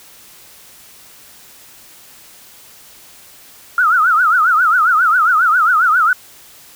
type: tone with vibrato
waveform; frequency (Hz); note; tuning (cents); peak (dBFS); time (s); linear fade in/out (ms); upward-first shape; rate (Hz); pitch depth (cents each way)
sine; 1359; F6; -48; -9; 3.78-6.13; 2; triangle; 7.4; 210
effects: white hiss -42 dBFS RMS until 6.75 s